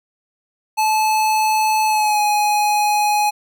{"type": "tone with pitch glide", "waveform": "square", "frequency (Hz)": [866, 836], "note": ["A5", "G#5"], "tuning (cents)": [-28, 11], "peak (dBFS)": -15, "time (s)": [0.77, 3.31], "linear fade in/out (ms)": 20, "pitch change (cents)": -61, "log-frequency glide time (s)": [1.86, 2.21], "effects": []}